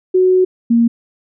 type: tone pair in turn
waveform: sine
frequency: 370 / 233.1 Hz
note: F#4 / A#3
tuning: 0 / 0 cents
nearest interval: minor sixth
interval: 800 cents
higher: first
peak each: -8 dBFS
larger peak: neither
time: 0.14-0.45 / 0.7-0.88 s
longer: first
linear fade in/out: 10 ms
effects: none